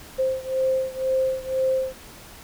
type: beating tone pair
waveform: sine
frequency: 523.3 / 525.3 Hz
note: C5 / C5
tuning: 0 / +7 cents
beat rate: 2 Hz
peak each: -23 / -25 dBFS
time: 0.18-1.94 s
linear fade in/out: 20 ms
effects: pink hiss -44 dBFS RMS until 2.43 s